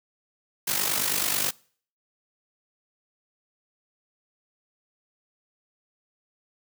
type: noise with amplitude modulation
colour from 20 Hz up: white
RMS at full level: -23 dBFS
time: 0.67-1.51 s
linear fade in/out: 10 ms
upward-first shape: sine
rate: 49.3 Hz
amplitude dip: 65%
effects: noise-tail reverb RT60 0.5 s tail -24 dB re dry + high-pass 100 Hz 12 dB/octave